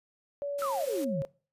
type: tone with pitch glide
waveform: sine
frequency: 570 to 546.5 Hz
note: C#5 to C#5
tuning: +48 to -25 cents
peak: -31 dBFS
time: 0.42-1.25 s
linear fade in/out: 0 ms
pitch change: -73 cents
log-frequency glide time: 0.59-0.68 s
type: high-pass noise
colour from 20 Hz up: white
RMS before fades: -44 dBFS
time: 0.58-1.05 s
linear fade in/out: 10 ms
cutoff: 160 Hz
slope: 48 dB/octave
type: exponential sweep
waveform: sine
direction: down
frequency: 1375 to 138.7 Hz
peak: -30 dBFS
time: 0.62-1.22 s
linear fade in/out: 0 ms
effects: noise-tail reverb RT60 0.4 s tail -23 dB re dry + resampled to 32000 Hz